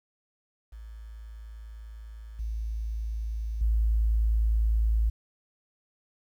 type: tone with level steps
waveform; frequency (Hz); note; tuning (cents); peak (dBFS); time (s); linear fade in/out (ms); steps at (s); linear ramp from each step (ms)
sine; 54.9; A1; -3; -40 / -29 / -21; 0.72-5.1; 10; 2.39 / 3.61; 5
effects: 10-bit